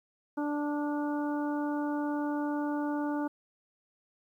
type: harmonic tone with a mistuned harmonic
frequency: 293.7 Hz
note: D4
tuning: in tune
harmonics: 1 / 2 / 3 / 4 / 5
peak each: -30 / -39 / -38 / -45 / -44 dBFS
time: 0.37-3.28 s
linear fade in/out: 10 ms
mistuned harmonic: 5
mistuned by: -18 cents
effects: 11-bit